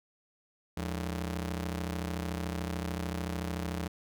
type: ring-modulated tone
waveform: sawtooth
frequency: 127 Hz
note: B2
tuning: 49 cents sharp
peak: -26 dBFS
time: 0.77-3.88 s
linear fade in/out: 5 ms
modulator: 46.7 Hz
effects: none

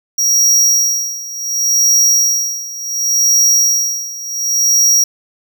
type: tone with tremolo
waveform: square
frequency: 5680 Hz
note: F8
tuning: 28 cents sharp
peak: -8 dBFS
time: 0.18-5.04 s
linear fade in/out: 5 ms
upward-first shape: sine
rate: 0.69 Hz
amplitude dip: 85%
effects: none

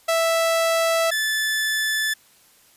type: tone pair in turn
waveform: sawtooth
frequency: 659.3 / 1743.4 Hz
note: E5 / A6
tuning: 0 / -16 cents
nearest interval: octave + perfect fourth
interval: 1684 cents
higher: second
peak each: -14 / -17 dBFS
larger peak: first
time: 0.08-1.11 / 1.11-2.14 s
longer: neither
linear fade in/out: 10 ms
effects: white hiss -55 dBFS RMS until 2.76 s + resampled to 32000 Hz

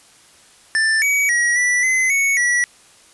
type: tone with pitch steps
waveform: square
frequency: 1772 / 2266 / 1909 / 1966 / 2045 / 2217 / 1941 Hz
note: A6 / C#7 / A#6 / B6 / C7 / C#7 / B6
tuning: +12 / +37 / +41 / -8 / -40 / 0 / -31 cents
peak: -15 dBFS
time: 0.75-2.64 s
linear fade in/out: 0 ms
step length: 270 ms
effects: white hiss -49 dBFS RMS until 3.13 s + resampled to 24000 Hz

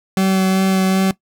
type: tone with vibrato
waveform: 40% pulse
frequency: 190 Hz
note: F#3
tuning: 46 cents sharp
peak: -12 dBFS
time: 0.17-1.11 s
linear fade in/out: 2 ms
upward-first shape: sine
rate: 2.6 Hz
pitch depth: 11 cents each way
effects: noise-tail reverb RT60 0.1 s tail -18 dB re dry

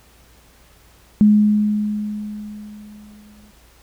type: tone with exponential decay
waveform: sine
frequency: 210 Hz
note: G#3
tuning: 19 cents sharp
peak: -7 dBFS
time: 1.21-3.51 s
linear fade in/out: 0 ms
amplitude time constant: 500 ms
effects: added 58 Hz sine -52 dBFS peak until 3.82 s + pink hiss -52 dBFS RMS until 3.82 s

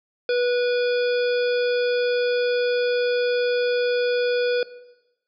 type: harmonic tone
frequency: 489.3 Hz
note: B4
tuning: 16 cents flat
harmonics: 1 / 3 / 5 / 7 / 9 / 10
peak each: -19 / -29 / -33 / -36 / -38 / -39 dBFS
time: 0.29-4.63 s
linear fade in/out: 2 ms
effects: noise-tail reverb RT60 1.0 s tail -17 dB re dry

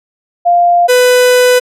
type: tone pair in turn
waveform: sine / 45% pulse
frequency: 698.5 / 498.1 Hz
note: F5 / B4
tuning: 0 / +15 cents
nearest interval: tritone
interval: 585 cents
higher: first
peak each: -5 dBFS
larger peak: neither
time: 0.45-0.88 / 0.88-1.6 s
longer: second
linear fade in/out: 20 ms
effects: resampled to 32000 Hz

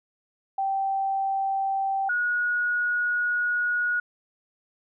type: tone pair in turn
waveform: sine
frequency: 779 / 1452 Hz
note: G5 / F#6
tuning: -11 / -33 cents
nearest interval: major seventh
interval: 1078 cents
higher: second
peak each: -23 / -22 dBFS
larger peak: second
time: 0.58-2.09 / 2.09-4 s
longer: second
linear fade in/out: 5 ms
effects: none

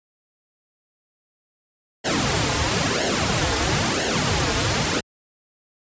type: noise with flanger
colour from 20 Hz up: pink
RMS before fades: -21 dBFS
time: 2.04-5.01 s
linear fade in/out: 20 ms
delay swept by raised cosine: 0.82 to 5.32 ms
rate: 1 Hz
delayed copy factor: -0.8
effects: high-pass 60 Hz 12 dB/octave + resampled to 16000 Hz

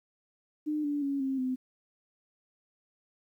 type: tone with pitch steps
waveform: sine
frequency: 302.5 / 290.3 / 278.7 / 267.5 / 256.7 Hz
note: D#4 / D4 / C#4 / C4 / C4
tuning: -49 / -20 / +9 / +38 / -33 cents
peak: -28 dBFS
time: 0.66-1.56 s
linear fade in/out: 20 ms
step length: 180 ms
effects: 11-bit

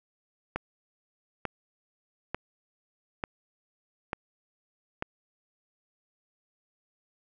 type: click train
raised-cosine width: 0.5 ms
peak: -15 dBFS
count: 6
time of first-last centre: 0.56-5.024 s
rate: 1.12 Hz
effects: none

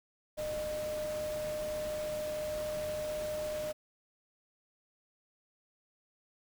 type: tone in noise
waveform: sine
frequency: 609 Hz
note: D#5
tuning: 37 cents flat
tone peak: -34 dBFS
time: 0.37-3.73 s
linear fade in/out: 20 ms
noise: pink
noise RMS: -45 dBFS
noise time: 0.37-3.73 s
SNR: +8 dB
effects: none

